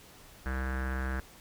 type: tone with low-pass filter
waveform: square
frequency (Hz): 65.41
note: C2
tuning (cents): 0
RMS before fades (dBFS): -33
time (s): 0.46-1.2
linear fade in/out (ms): 0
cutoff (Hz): 1600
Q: 6.5
effects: pink hiss -54 dBFS RMS until 1.4 s